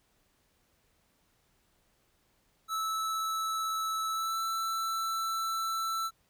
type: tone with pitch glide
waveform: square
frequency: 1309 to 1330.3 Hz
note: E6 to E6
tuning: -13 to +15 cents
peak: -31 dBFS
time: 2.68-6.11 s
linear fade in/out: 50 ms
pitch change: +28 cents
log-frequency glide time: 4.1-4.41 s
effects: pink hiss -71 dBFS RMS until 6.29 s